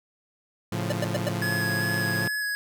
sawtooth chord, A augmented, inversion none, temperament equal, 110 / 138.59 / 174.61 Hz, A2 / C#3 / E#3, 0 / 0 / 0 cents, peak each -26 / -30 / -27 dBFS, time 0.72-2.28 s, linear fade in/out 5 ms
square tone bursts, 587.3 Hz, D5, in tune, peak -25 dBFS, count 4, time 0.9-1.288 s, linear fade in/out 2 ms, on 22 ms, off 100 ms
square tone with vibrato, 1683 Hz, G#6, 23 cents sharp, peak -27 dBFS, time 1.42-2.55 s, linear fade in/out 0 ms, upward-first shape square, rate 2.5 Hz, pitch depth 13 cents each way
effects none

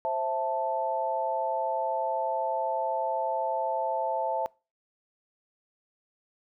sine chord, A minor, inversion first, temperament just, 528 / 660 / 880 Hz, C5 / E5 / A5, +16 / +2 / 0 cents, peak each -33 / -30 / -29 dBFS, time 0.05-4.46 s, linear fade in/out 0 ms, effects noise-tail reverb RT60 0.3 s tail -24 dB re dry

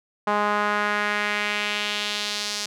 sawtooth tone with band-pass filter sweep, 207.7 Hz, G#3, in tune, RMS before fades -25 dBFS, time 0.27-2.66 s, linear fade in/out 5 ms, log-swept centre 1000 to 5300 Hz, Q 1.8, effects none

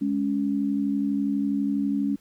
sine tone pair together, 207.7 / 279.9 Hz, G#3 / C#4, 0 / +17 cents, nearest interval perfect fourth, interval 517 cents, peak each -26 / -24 dBFS, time 0.01-2.16 s, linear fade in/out 10 ms, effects pink hiss -61 dBFS RMS until 2.2 s

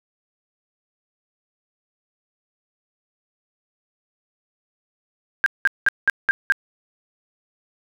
sine tone bursts, 1601 Hz, G6, 36 cents sharp, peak -12 dBFS, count 6, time 5.44-6.522 s, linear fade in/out 0 ms, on 22 ms, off 190 ms, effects none

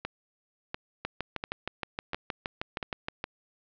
two click trains, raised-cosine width 0.3 ms, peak -16 / -15 dBFS, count 5 / 15, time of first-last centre 0.05-2.828 / 1.05-3.241 s, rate 1.44 / 6.39 Hz, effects low-pass 4000 Hz 12 dB/octave

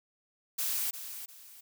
blue noise with echo, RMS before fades -32 dBFS, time 0.58-0.91 s, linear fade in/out 10 ms, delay 350 ms, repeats 2, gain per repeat -10 dB, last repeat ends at 1.61 s, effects none

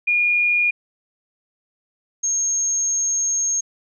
sine tone pair in turn, 2431 / 6490 Hz, D#7 / G#8, -41 / -41 cents, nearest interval octave + perfect fourth, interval 1700 cents, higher second, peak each -15 / -18 dBFS, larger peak first, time 0.07-0.71 / 2.23-3.61 s, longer second, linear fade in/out 10 ms, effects none

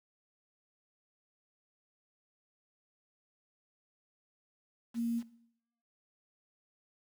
sine tone with quantisation, 233.1 Hz, A#3, in tune, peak -30 dBFS, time 4.94-5.23 s, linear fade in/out 50 ms, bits 9, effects noise-tail reverb RT60 0.7 s tail -17 dB re dry

